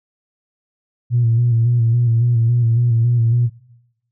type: tone with vibrato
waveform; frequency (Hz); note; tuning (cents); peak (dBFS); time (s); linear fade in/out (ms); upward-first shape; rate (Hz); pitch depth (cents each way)
sine; 117.7; A#2; +17; -11; 1.1-3.5; 50; square; 3.6; 42
effects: noise-tail reverb RT60 1.0 s tail -22 dB re dry + tanh soft clip ceiling -7 dBFS